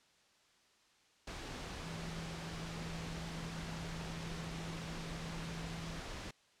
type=tone in noise; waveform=sine; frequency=164.81 Hz; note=E3; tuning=in tune; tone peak=-44 dBFS; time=1.83-6 s; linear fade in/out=5 ms; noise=pink; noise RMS=-45 dBFS; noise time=1.27-6.31 s; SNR=-2 dB; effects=white hiss -69 dBFS RMS until 6.6 s + low-pass 6000 Hz 12 dB/octave